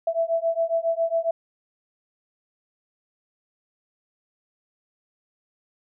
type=beating tone pair; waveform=sine; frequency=659.3 / 666.6 Hz; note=E5 / E5; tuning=0 / +19 cents; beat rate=7.3 Hz; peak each=-24 dBFS; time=0.07-1.31 s; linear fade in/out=5 ms; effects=none